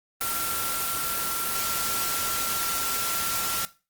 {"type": "tone in noise", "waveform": "sine", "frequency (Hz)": 1361, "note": "F6", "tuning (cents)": -45, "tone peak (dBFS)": -31, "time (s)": [0.21, 3.65], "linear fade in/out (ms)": 0, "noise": "white", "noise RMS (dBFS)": -28, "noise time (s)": [0.21, 3.65], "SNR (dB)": -6, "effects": ["noise-tail reverb RT60 0.3 s tail -17 dB re dry", "Opus 24 kbps"]}